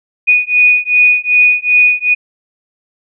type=beating tone pair; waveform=sine; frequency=2471 / 2473.6 Hz; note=D#7 / D#7; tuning=-13 / -11 cents; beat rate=2.6 Hz; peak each=-10 dBFS; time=0.27-2.15 s; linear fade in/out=20 ms; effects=none